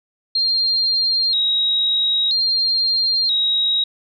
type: tone with vibrato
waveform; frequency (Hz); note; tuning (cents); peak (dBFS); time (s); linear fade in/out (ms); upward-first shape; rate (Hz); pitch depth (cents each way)
sine; 4000; B7; +21; -15; 0.35-3.84; 5; square; 0.51; 83
effects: none